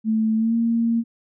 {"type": "tone with pitch glide", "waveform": "sine", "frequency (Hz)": [220, 230.9], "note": ["A3", "A#3"], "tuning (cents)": [0, -16], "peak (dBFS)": -17, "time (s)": [0.04, 1.04], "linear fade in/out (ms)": 50, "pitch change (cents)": 84, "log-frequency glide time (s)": [0.36, 0.55], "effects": []}